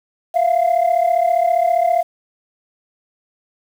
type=tone pair together; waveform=sine; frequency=673 / 708 Hz; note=E5 / F5; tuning=+36 / +23 cents; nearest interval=minor second; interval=87 cents; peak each=-14 dBFS; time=0.34-2.03 s; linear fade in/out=20 ms; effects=tanh soft clip ceiling -9 dBFS + 7-bit